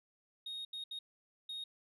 sine tone bursts at uneven times, 3729 Hz, A#7, in tune, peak -38 dBFS, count 4, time 0.46-0.65 / 0.73-0.84 / 0.91-0.99 / 1.49-1.64 s, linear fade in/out 5 ms, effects tanh soft clip ceiling -39 dBFS

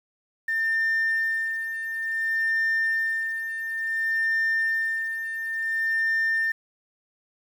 sine tone with tremolo, 1800 Hz, A6, 39 cents sharp, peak -19 dBFS, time 0.48-6.52 s, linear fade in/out 5 ms, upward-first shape sine, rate 0.57 Hz, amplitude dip 65%, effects tanh soft clip ceiling -18 dBFS + 8-bit

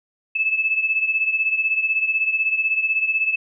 sine beating tone pair, 2610 / 2626 Hz, E7 / E7, -18 / -7 cents, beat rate 16 Hz, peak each -19 / -24 dBFS, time 0.35-3.36 s, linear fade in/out 10 ms, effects none

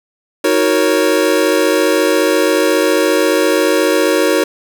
square chord, D# minor seventh, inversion none, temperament equal with one note detuned, 315.5 / 370 / 466.2 / 554.4 Hz, D#4 / F#4 / A#4 / C#5, +24 / 0 / 0 / 0 cents, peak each -17 dBFS, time 0.44-4.44 s, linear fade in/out 5 ms, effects none

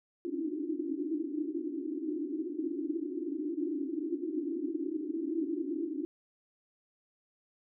white band-pass noise, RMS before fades -35 dBFS, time 0.25-6.05 s, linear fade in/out 0 ms, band 280 to 350 Hz, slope 96 dB/octave, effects none

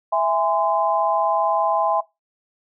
sine chord, E augmented, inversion none, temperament just, 659.3 / 824.1 / 1030.1 Hz, E5 / G#5 / B#5, 0 / -14 / -27 cents, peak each -20 / -21 / -22 dBFS, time 0.12-2.01 s, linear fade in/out 10 ms, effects noise-tail reverb RT60 0.2 s tail -20 dB re dry

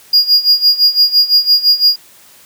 triangle tone with tremolo, 4850 Hz, D#8, 45 cents flat, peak -3 dBFS, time 0.13-1.96 s, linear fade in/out 5 ms, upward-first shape sine, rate 5.9 Hz, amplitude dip 85%, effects white hiss -43 dBFS RMS until 2.45 s + high-pass 60 Hz 12 dB/octave

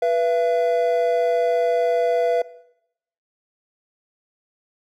triangle tone pair together, 490.4 / 675.8 Hz, B4 / E5, -12 / +43 cents, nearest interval tritone, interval 555 cents, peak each -18 dBFS, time 0.02-2.42 s, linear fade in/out 5 ms, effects noise-tail reverb RT60 0.8 s tail -19 dB re dry

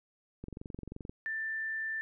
click train, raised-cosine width 3 ms, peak -29 dBFS, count 16, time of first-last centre 0.44-1.095 s, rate 22.9 Hz
sine tone, 1775 Hz, A6, 15 cents sharp, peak -33 dBFS, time 1.26-2.01 s, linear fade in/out 0 ms
effects none

